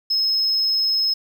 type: tone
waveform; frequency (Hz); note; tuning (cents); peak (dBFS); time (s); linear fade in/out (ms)
sine; 5170; E8; -34; -15; 0.1-1.14; 10
effects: tanh soft clip ceiling -15 dBFS + 8-bit